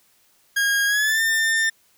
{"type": "tone with pitch glide", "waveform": "40% pulse", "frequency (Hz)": [1631, 1799.3], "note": ["G#6", "A6"], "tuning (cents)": [-32, 38], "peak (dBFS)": -17, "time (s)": [0.56, 1.7], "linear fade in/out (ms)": 10, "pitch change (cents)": 170, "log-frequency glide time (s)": [0.86, 1.21], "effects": ["white hiss -60 dBFS RMS until 1.97 s"]}